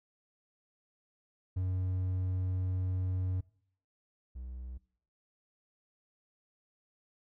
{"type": "tone pair in turn", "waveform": "triangle", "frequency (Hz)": [92.5, 62.56], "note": ["F#2", "B1"], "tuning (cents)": [0, 23], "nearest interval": "perfect fifth", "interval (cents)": 677, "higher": "first", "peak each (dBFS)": [-28, -38], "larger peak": "first", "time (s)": [[1.56, 3.41], [4.35, 4.78]], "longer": "first", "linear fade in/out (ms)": 10, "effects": ["noise-tail reverb RT60 0.6 s tail -22 dB re dry"]}